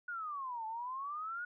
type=exponential two-way sweep; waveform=sine; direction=down then up; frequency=1468 to 868 to 1468 Hz; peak=-38 dBFS; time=0.08-1.45 s; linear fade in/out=5 ms; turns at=0.66 s; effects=none